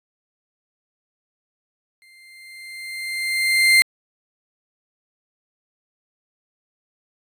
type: tone with exponential growth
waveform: 35% pulse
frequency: 2093 Hz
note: C7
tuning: in tune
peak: -8 dBFS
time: 2.02-3.82 s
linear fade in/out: 0 ms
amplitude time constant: 390 ms
effects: resampled to 32000 Hz